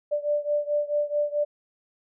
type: beating tone pair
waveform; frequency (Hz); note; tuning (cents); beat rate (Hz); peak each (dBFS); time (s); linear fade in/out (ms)
sine; 587.3 / 591.9; D5 / D5; 0 / +13; 4.6; -25 / -27; 0.11-1.45; 20
effects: none